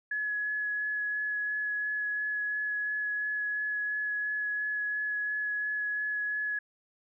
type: tone with vibrato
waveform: sine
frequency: 1692 Hz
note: G#6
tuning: 32 cents sharp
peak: -29 dBFS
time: 0.11-6.59 s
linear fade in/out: 5 ms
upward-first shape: sine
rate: 2.9 Hz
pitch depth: 10 cents each way
effects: none